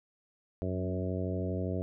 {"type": "harmonic tone with a mistuned harmonic", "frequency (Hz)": 92.5, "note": "F#2", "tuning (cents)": 0, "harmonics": [1, 2, 3, 4, 5, 6, 7], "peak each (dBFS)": [-34, -37, -39, -40, -41, -42, -42], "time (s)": [0.62, 1.82], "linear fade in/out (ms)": 0, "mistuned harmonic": 2, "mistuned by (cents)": -17, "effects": []}